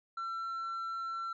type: tone with tanh clipping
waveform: sine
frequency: 1349 Hz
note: E6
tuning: 40 cents sharp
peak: -36 dBFS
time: 0.17-1.33 s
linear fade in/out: 5 ms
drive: 3 dB
effects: none